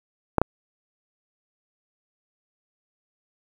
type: clicks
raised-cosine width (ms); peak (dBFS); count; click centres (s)
1; -3; 2; 0.383 / 0.416
effects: 7-bit